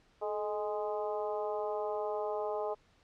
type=harmonic tone with a mistuned harmonic; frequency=207.7 Hz; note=G#3; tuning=in tune; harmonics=2 / 3 / 4 / 5 / 6; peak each=-36 / -37 / -39 / -44 / -48 dBFS; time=0.21-2.75 s; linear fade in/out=20 ms; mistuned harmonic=2; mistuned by=+53 cents; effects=pink hiss -67 dBFS RMS until 3.03 s + low-pass 5000 Hz 12 dB/octave